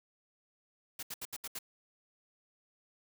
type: noise bursts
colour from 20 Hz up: white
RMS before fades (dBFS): -41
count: 6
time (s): 0.99-1.589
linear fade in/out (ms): 5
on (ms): 39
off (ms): 73
effects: none